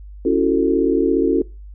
sine chord, F# minor seventh, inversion second, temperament just, 277.5 / 333 / 370 / 444 Hz, C#4 / E4 / F#4 / A4, +2 / +18 / 0 / +16 cents, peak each -19 dBFS, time 0.25-1.42 s, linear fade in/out 5 ms, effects noise-tail reverb RT60 0.3 s tail -23 dB re dry + added 50 Hz sine -34 dBFS peak until 1.74 s

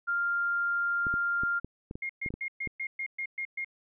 sine tone, 1396.9 Hz, F6, in tune, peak -26 dBFS, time 0.07-1.6 s, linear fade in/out 20 ms
clicks, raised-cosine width 3 ms, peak -25 dBFS, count 10, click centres 1.068 / 1.14 / 1.435 / 1.646 / 1.911 / 1.955 / 2.262 / 2.305 / 2.34 / 2.673 s
sine tone bursts, 2135 Hz, C7, 34 cents sharp, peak -31 dBFS, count 9, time 2.02-3.646 s, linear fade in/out 5 ms, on 74 ms, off 120 ms
effects none

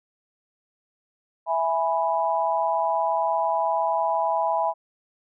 sine chord, E major, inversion none, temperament equal, 659.3 / 830.6 / 987.8 Hz, E5 / G#5 / B5, 0 / 0 / 0 cents, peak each -25 dBFS, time 1.46-4.74 s, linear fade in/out 50 ms, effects none

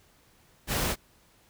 pink noise, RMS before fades -28 dBFS, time 0.67-0.96 s, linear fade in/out 50 ms, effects pink hiss -62 dBFS RMS until 1.49 s

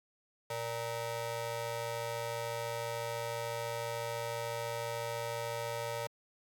25% pulse ring-modulated tone, 350 Hz, F4, 4 cents sharp, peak -28 dBFS, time 0.5-6.07 s, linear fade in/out 5 ms, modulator 232 Hz, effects high-pass 150 Hz 12 dB/octave + 10-bit

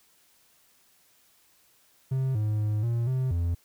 triangle tone with pitch steps, 132.2 / 106.6 / 106 / 117.4 / 129.9 / 85.5 Hz, C3 / G#2 / G#2 / A#2 / C3 / F2, +18 / +46 / +36 / +13 / -12 / -36 cents, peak -22 dBFS, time 2.11-3.55 s, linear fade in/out 10 ms, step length 240 ms, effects white hiss -63 dBFS RMS until 3.64 s

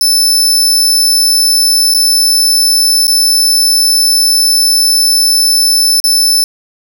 sawtooth tone with dropouts, 5274 Hz, E8, in tune, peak -4 dBFS, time 0.01-6.44 s, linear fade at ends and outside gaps 1 ms, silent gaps 1.939-1.946 / 3.07-3.079 / 6.001-6.04 s, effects none

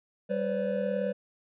triangle tone cluster, 196.4 / 499.5 / 538 / 578 Hz, G3 / B4 / C5 / D5, +4 / +20 / +48 / -28 cents, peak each -31 / -29 / -34 / -31 dBFS, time 0.29-1.13 s, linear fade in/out 20 ms, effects resampled to 8000 Hz

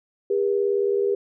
sine tone pair together, 401 / 479.9 Hz, G4 / B4, +39 / -50 cents, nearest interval minor third, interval 311 cents, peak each -20 / -25 dBFS, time 0.3-1.15 s, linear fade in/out 5 ms, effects none

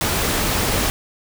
pink noise, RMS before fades -20 dBFS, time 0.01-0.9 s, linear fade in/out 0 ms, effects none

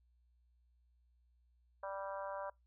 harmonic tone, 195.7 Hz, G3, 3 cents flat, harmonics 3 / 4 / 5 / 6 / 7 / 8, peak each -43 / -50 / -46 / -51 / -53 / -54 dBFS, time 1.83-2.5 s, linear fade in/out 5 ms, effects noise-tail reverb RT60 0.2 s tail -25 dB re dry + added 60 Hz sine -69 dBFS peak until 2.66 s

